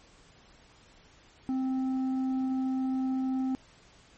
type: tone with tanh clipping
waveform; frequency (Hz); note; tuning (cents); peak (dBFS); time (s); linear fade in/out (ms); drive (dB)
sine; 261.6; C4; 0; -28; 1.49-3.55; 0; 6
effects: pink hiss -58 dBFS RMS until 4.17 s + MP3 32 kbps